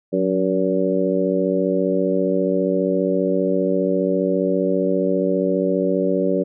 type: harmonic tone with a mistuned harmonic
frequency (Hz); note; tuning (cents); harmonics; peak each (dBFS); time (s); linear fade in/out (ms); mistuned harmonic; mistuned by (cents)
94.9; F#2; +44; 2 / 3 / 4 / 5 / 6; -23 / -23 / -23 / -23 / -23; 0.12-6.44; 20; 2; -54
effects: none